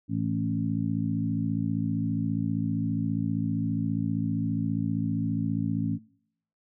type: harmonic tone with a mistuned harmonic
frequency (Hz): 55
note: A1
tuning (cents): 0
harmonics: 2 / 3 / 4 / 5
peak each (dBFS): -31 / -31 / -31 / -31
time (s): 0.08-5.99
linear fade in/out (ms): 50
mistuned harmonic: 2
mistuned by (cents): -20
effects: noise-tail reverb RT60 0.7 s tail -24 dB re dry